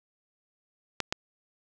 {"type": "clicks", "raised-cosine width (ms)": 0.2, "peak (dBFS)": -10, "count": 2, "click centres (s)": [1.003, 1.125], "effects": []}